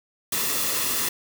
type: noise with comb filter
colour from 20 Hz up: white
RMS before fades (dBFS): -25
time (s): 0.32-1.09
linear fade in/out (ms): 5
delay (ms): 1.3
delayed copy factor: -0.5
effects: none